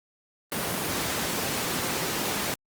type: high-pass noise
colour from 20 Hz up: pink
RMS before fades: -29 dBFS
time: 0.52-2.54 s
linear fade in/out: 0 ms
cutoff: 150 Hz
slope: 12 dB/octave
effects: Opus 24 kbps